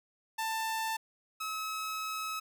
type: tone pair in turn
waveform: sawtooth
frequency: 889 / 1285.9 Hz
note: A5 / E6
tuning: +18 / -43 cents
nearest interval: tritone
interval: 639 cents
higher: second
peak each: -28 / -31 dBFS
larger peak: first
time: 0.38-0.97 / 1.4-2.4 s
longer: second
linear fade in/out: 10 ms
effects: none